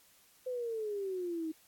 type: exponential sweep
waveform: sine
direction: down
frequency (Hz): 514 to 312.2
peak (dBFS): -34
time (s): 0.46-1.52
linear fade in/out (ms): 10
effects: white hiss -64 dBFS RMS until 1.67 s + AAC 64 kbps